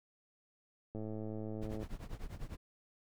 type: click train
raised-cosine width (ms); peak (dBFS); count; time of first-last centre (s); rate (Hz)
2; -30; 96; 0.95-1.83; 108
type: noise with tremolo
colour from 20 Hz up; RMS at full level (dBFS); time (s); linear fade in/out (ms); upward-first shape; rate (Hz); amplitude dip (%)
brown; -40; 1.61-2.57; 20; triangle; 10; 95
effects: none